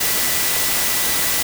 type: tone in noise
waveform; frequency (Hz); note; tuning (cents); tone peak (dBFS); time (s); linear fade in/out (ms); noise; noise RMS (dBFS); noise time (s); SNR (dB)
sine; 1975.5; B6; 0; -30; 0-1.43; 10; white; -19; 0-1.43; -14
effects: none